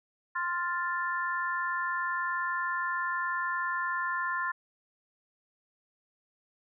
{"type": "chord", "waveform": "sine", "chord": "F major", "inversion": "second", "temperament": "equal", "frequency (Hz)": [1046.5, 1396.9, 1760], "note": ["C6", "F6", "A6"], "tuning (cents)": [0, 0, 0], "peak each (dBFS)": [-32, -35, -33], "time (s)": [0.35, 4.52], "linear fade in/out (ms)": 10, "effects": []}